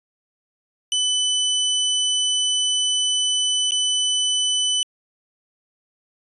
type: tone with dropouts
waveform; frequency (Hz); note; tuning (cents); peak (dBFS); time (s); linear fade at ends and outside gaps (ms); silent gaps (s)
sawtooth; 3000; F#7; +23; -15; 0.92-4.83; 1; 3.709-3.719
effects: resampled to 24000 Hz